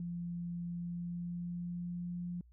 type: tone with pitch glide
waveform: sine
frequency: 172.9 to 175.62 Hz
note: F3 to F3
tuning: -17 to +10 cents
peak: -37 dBFS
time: 0-2.41 s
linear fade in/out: 2 ms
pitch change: +27 cents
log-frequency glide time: 0.67-2.2 s
effects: added 60 Hz sine -58 dBFS peak until 2.52 s